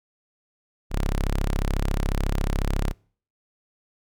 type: tone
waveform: sawtooth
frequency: 34.06 Hz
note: C#1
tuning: 30 cents flat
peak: -18 dBFS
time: 0.9-2.94 s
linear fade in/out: 50 ms
effects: noise-tail reverb RT60 0.5 s tail -26 dB re dry